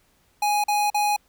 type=tone bursts; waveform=square; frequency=830.6 Hz; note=G#5; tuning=in tune; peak=-20 dBFS; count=3; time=0.42-1.164 s; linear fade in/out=5 ms; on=220 ms; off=42 ms; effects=pink hiss -63 dBFS RMS until 1.28 s